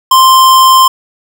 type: tone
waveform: square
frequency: 1046.5 Hz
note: C6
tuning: in tune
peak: -3 dBFS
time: 0.11-0.88 s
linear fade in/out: 5 ms
effects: none